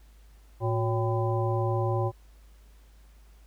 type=harmonic tone with a mistuned harmonic; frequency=111.9 Hz; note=A2; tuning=30 cents sharp; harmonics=1 / 3 / 5 / 7 / 9; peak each=-26 / -31 / -33 / -34 / -36 dBFS; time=0.6-2.12 s; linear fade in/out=50 ms; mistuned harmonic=3; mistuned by=+140 cents; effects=added 52 Hz sine -51 dBFS peak until 3.46 s + pink hiss -64 dBFS RMS until 3.46 s